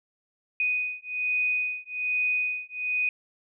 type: beating tone pair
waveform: sine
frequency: 2489 / 2490.2 Hz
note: D#7 / D#7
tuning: 0 / +1 cents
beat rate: 1.2 Hz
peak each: -28 dBFS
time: 0.6-3.09 s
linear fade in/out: 2 ms
effects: none